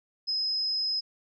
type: tone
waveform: sine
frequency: 5090 Hz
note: D#8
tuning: 39 cents sharp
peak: -26 dBFS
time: 0.27-1.01 s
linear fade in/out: 20 ms
effects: none